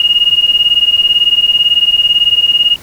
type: beating tone pair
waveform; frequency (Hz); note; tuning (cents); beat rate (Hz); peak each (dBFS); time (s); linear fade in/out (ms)
sine; 2851 / 2869; F7 / F7; +35 / +46; 18; -10; 0-2.76; 2
effects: pink hiss -36 dBFS RMS until 2.82 s